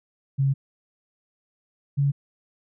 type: tone pair in turn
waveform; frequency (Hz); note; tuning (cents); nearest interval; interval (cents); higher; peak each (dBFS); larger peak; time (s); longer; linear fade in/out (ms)
sine; 136.7 / 140.71; C#3 / C#3; -24 / +26; minor second; 50; second; -18; neither; 0.38-0.54 / 1.97-2.12; first; 20
effects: none